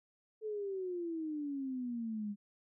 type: exponential sweep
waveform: sine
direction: down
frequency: 440 to 201.1 Hz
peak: -36 dBFS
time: 0.41-2.36 s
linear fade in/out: 50 ms
effects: none